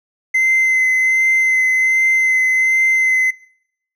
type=tone with vibrato; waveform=triangle; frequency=2060 Hz; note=C7; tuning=28 cents flat; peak=-9 dBFS; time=0.34-3.31 s; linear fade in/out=10 ms; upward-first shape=sine; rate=1.3 Hz; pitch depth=13 cents each way; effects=noise-tail reverb RT60 0.7 s tail -24 dB re dry + tanh soft clip ceiling -6 dBFS